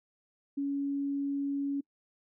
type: tone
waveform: sine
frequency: 280.3 Hz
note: C#4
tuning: 19 cents sharp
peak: -29 dBFS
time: 0.57-1.81 s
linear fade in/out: 10 ms
effects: noise-tail reverb RT60 0.1 s tail -25 dB re dry